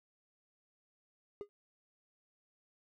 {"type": "tone with exponential decay", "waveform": "triangle", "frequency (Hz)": 409.3, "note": "G#4", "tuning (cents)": -25, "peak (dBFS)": -34, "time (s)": [1.41, 1.49], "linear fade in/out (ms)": 0, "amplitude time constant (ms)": 16, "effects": []}